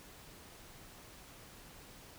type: silence
effects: pink hiss -55 dBFS RMS until 2.18 s